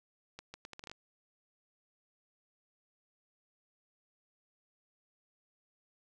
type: accelerating click train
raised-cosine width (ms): 0.2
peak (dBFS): -28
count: 9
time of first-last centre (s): 0.39-0.915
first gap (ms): 150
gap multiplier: 0.74
effects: none